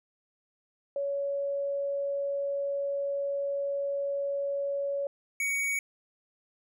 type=tone pair in turn; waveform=sine / square; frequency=561 / 2244 Hz; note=C#5 / C#7; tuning=+21 / +21 cents; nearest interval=2 octaves; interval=2400 cents; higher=second; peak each=-28 dBFS; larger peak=neither; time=0.96-5.07 / 5.4-5.79 s; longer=first; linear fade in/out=2 ms; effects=none